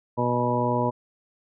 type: harmonic tone with a mistuned harmonic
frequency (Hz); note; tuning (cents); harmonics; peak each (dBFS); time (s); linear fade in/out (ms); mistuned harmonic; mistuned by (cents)
121.9; B2; -22; 1 / 2 / 3 / 4 / 5 / 7 / 8; -28 / -28 / -31 / -29 / -29 / -31 / -27; 0.17-0.91; 20; 1; +17
effects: none